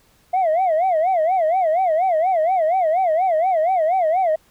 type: tone with vibrato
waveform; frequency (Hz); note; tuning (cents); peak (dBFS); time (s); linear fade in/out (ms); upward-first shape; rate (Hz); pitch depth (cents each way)
sine; 690; F5; -21; -13; 0.33-4.36; 10; sine; 4.2; 190
effects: tanh soft clip ceiling -13 dBFS + pink hiss -57 dBFS RMS until 4.5 s